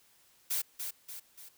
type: noise with echo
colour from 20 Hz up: blue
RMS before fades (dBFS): -32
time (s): 0.5-0.62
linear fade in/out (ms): 10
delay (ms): 290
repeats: 3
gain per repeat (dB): -6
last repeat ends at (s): 1.49
effects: white hiss -65 dBFS RMS until 1.57 s